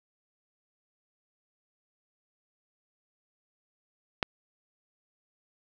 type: click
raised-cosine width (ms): 0.3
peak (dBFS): -9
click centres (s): 4.228
effects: none